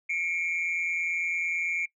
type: tone pair together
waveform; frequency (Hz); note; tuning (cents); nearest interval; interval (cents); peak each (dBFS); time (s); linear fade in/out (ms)
sine; 2180 / 2349; C#7 / D7; -29 / 0; minor second; 129; -28; 0.09-1.86; 10
effects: noise-tail reverb RT60 0.1 s tail -23 dB re dry + tanh soft clip ceiling -22 dBFS